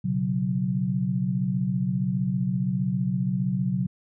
sine chord, B suspended second, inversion none, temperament equal, 123.47 / 138.59 / 185 Hz, B2 / C#3 / F#3, 0 / 0 / 0 cents, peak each -29 / -28 / -25 dBFS, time 0.04-3.87 s, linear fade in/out 10 ms, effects none

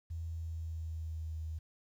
sine tone with pitch glide, 82.41 to 79.46 Hz, E2 to D#2, 0 to +37 cents, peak -37 dBFS, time 0.1-1.59 s, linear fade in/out 10 ms, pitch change -63 cents, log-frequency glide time 0.22-1.39 s, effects 11-bit

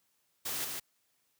white noise with echo, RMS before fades -36 dBFS, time 0.45-0.65 s, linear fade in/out 10 ms, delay 150 ms, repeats 1, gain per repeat -3 dB, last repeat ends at 0.8 s, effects white hiss -75 dBFS RMS until 1.39 s + high-pass 60 Hz 12 dB/octave

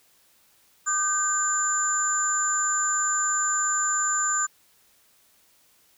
sine tone cluster, 1207 / 1547 / 7110 Hz, D6 / G6 / A8, +47 / -23 / +17 cents, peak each -27 / -29 / -24 dBFS, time 0.86-4.47 s, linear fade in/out 20 ms, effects white hiss -61 dBFS RMS until 5.97 s

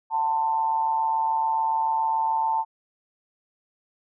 sine tone with amplitude modulation, 891 Hz, A5, 22 cents sharp, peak -18 dBFS, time 0.1-2.65 s, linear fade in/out 50 ms, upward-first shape sine, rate 147 Hz, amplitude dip 60%, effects none

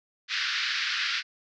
pink band-pass noise, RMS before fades -29 dBFS, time 0.28-1.23 s, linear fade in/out 50 ms, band 1400 to 5200 Hz, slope 48 dB/octave, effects none

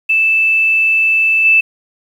sine tone with level steps, 2637 Hz, E7, in tune, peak -9 / -6 dBFS, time 0.09-1.61 s, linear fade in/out 10 ms, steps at 1.44 s, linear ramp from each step 20 ms, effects 7-bit

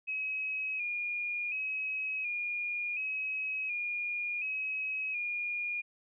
sine tone with vibrato, 2489 Hz, D#7, in tune, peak -32 dBFS, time 0.07-5.82 s, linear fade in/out 20 ms, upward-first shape square, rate 0.69 Hz, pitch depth 43 cents each way, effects none

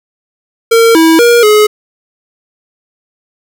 square tone with pitch steps, 458 / 324.8 / 474.1 / 423.3 Hz, A#4 / E4 / A#4 / G#4, -31 / -26 / +29 / +33 cents, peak -4 dBFS, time 0.71-1.67 s, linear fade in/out 10 ms, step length 240 ms, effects none

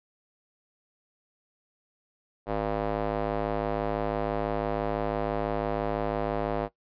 square tone with band-pass filter, 53 Hz, G#1, 36 cents sharp, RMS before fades -29 dBFS, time 2.46-6.69 s, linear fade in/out 50 ms, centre 610 Hz, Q 1.5, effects noise-tail reverb RT60 0.1 s tail -17 dB re dry + resampled to 11025 Hz

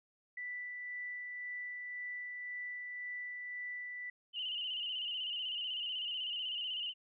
sine tone with tremolo, 1975.5 Hz, B6, in tune, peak -39 dBFS, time 0.37-4.1 s, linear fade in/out 5 ms, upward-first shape sine, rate 1.9 Hz, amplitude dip 25%
sine tone with vibrato, 2946 Hz, F#7, 8 cents flat, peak -36 dBFS, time 4.33-6.94 s, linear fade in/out 50 ms, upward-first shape square, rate 16 Hz, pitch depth 56 cents each way
effects none

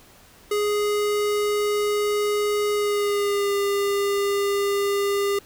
square tone with pitch glide, 415.3 to 401.8 Hz, G#4 to G4, 0 to +43 cents, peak -21 dBFS, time 0.51-5.39 s, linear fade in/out 5 ms, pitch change -57 cents, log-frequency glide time 2.73-3.53 s, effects pink hiss -51 dBFS RMS until 5.45 s

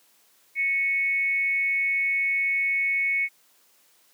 sine tone with amplitude modulation, 2208 Hz, C#7, 7 cents flat, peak -19 dBFS, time 0.55-3.29 s, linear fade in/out 50 ms, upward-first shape sine, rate 290 Hz, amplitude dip 50%, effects white hiss -61 dBFS RMS until 4.13 s + high-pass 200 Hz 12 dB/octave

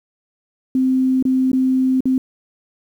sine tone with dropouts, 260 Hz, C4, 11 cents flat, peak -13 dBFS, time 0.75-2.18 s, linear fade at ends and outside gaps 2 ms, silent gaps 1.226-1.252 / 1.517-1.531 / 2.006-2.055 s, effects 8-bit

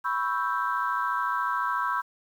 sine chord, C# half-diminished seventh, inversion third, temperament equal with one note detuned, 987.8 / 1101.7 / 1318.5 / 1568 Hz, B5 / C#6 / E6 / G6, 0 / -11 / 0 / 0 cents, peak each -29 / -30 / -30 / -31 dBFS, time 0.04-2.02 s, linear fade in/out 20 ms, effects tanh soft clip ceiling -15 dBFS + 9-bit

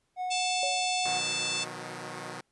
triangle tone, 733 Hz, F#5, 16 cents flat, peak -28 dBFS, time 0.16-1.22 s, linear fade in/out 50 ms
harmonic tone, 881 Hz, A5, 2 cents sharp, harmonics 3 / 4 / 5 / 6 / 7 / 8 / 9 / 10, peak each -33 / -35 / -37 / -39 / -40 / -41 / -42 / -43 dBFS, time 0.3-1.65 s, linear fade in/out 20 ms
sine tone with exponential decay, 561 Hz, C#5, 21 cents sharp, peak -30 dBFS, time 0.63-1 s, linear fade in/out 1 ms, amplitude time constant 79 ms
5% pulse chord, B major, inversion none, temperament equal with one note detuned, 123.47 / 155.56 / 181.19 Hz, B2 / D#3 / F#3, 0 / 0 / -36 cents, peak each -31 dBFS, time 1.05-2.41 s, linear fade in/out 5 ms
effects pink hiss -75 dBFS RMS until 2.51 s + resampled to 24000 Hz

